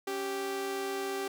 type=tone pair together; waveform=sawtooth; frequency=277.2 / 391.2 Hz; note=C#4 / G4; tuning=0 / -4 cents; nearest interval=tritone; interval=596 cents; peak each=-38 / -29 dBFS; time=0.07-1.28 s; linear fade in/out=5 ms; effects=none